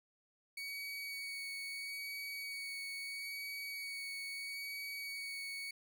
30% pulse tone with vibrato, 2244 Hz, C#7, 21 cents sharp, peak -39 dBFS, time 0.57-5.71 s, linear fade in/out 5 ms, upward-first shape sine, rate 0.76 Hz, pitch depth 14 cents each way, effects none

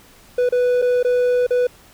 triangle tone with dropouts, 493.9 Hz, B4, in tune, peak -12 dBFS, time 0.38-1.67 s, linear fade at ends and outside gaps 5 ms, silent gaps 0.491-0.523 / 0.818-0.822 / 1.029-1.047 / 1.467-1.506 s, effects pink hiss -48 dBFS RMS until 1.93 s

